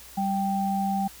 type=tone pair together; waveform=sine; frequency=196 / 784 Hz; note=G3 / G5; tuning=0 / 0 cents; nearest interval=2 octaves; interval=2400 cents; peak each=-26 dBFS; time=0.17-1.08 s; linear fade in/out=10 ms; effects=added 60 Hz sine -54 dBFS peak until 1.2 s + white hiss -47 dBFS RMS until 1.2 s